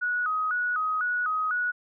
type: tone with vibrato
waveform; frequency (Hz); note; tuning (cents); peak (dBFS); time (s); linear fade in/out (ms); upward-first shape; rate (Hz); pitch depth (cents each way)
sine; 1358; F6; -49; -24; 0.01-1.72; 20; square; 2; 130
effects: none